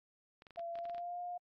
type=clicks; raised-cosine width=0.3 ms; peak=-39 dBFS; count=11; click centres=0.421 / 0.468 / 0.507 / 0.56 / 0.594 / 0.755 / 0.788 / 0.854 / 0.897 / 0.947 / 0.981 s
type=tone with pitch glide; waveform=sine; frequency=680 to 708.9 Hz; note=F5 to F5; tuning=-46 to +26 cents; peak=-39 dBFS; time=0.57-1.38 s; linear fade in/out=10 ms; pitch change=+72 cents; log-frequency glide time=0.73-1.2 s
effects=AAC 32 kbps